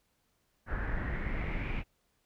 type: noise with low-pass filter sweep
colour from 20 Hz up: brown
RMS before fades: -34 dBFS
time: 0.66-1.84 s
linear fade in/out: 50 ms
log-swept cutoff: 1600 to 2500 Hz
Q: 5.8
effects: pink hiss -75 dBFS RMS until 2.25 s